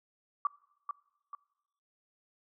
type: tone with echo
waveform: sine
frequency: 1154 Hz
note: D6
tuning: 31 cents flat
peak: -25 dBFS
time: 0.45-0.47 s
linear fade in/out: 2 ms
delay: 440 ms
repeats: 2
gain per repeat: -7 dB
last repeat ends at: 1.35 s
effects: noise-tail reverb RT60 1.0 s tail -24 dB re dry